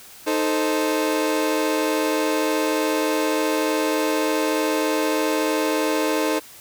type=chord; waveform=30% pulse; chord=A diminished; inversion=second; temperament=equal; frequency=311.1 / 440 / 523.3 Hz; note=Eb4 / A4 / C5; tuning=0 / 0 / 0 cents; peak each=-20 / -22 / -23 dBFS; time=0.26-6.4 s; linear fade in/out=20 ms; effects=white hiss -44 dBFS RMS until 6.6 s